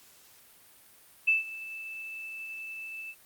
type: tone with ADSR envelope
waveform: sine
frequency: 2637 Hz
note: E7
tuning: in tune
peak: -19 dBFS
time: 1.27-3.15 s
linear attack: 14 ms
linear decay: 150 ms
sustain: -18 dB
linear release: 57 ms
effects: white hiss -57 dBFS RMS until 3.25 s + Opus 48 kbps